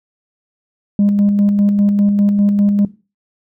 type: tone with tremolo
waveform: sine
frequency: 203.2 Hz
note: G#3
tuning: 38 cents flat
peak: -7 dBFS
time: 0.99-2.85 s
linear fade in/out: 2 ms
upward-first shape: square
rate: 5 Hz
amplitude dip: 40%
effects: noise-tail reverb RT60 0.3 s tail -18 dB re dry + tanh soft clip ceiling -7 dBFS